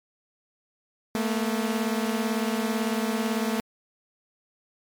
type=beating tone pair; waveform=sawtooth; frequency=218.6 / 236.6 Hz; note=A3 / A#3; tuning=-11 / +26 cents; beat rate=18 Hz; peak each=-22 / -25 dBFS; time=1.15-3.6 s; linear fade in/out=0 ms; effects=MP3 96 kbps